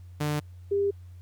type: tone pair in turn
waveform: sawtooth / sine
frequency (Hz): 149.1 / 400.2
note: D3 / G4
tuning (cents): +27 / +36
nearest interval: octave + perfect fourth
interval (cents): 1709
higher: second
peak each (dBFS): -22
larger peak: neither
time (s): 0.2-0.4 / 0.71-0.91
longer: neither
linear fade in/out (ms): 10
effects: added 89 Hz sine -43 dBFS peak until 1.21 s + pink hiss -67 dBFS RMS until 1.21 s

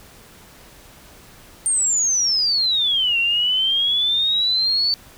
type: exponential two-way sweep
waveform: sine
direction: down then up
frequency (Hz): 8880 to 2721 to 4529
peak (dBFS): -16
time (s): 1.66-4.94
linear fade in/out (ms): 0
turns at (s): 3.18
effects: pink hiss -46 dBFS RMS until 5.17 s

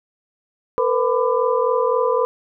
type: tone cluster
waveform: sine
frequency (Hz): 459.2 / 503 / 1003 / 1186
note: A#4 / B4 / B5 / D6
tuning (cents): -26 / +32 / +26 / +17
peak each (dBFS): -20 / -19 / -22 / -27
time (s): 0.78-2.25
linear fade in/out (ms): 0
effects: none

